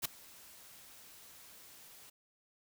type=noise with ADSR envelope; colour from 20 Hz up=white; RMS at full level=-32 dBFS; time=0.02-2.1 s; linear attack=32 ms; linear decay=6 ms; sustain=-24 dB; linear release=7 ms; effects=none